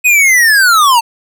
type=linear sweep; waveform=square; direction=down; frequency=2532 to 884 Hz; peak=-6 dBFS; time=0.04-1.01 s; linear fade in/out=20 ms; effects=none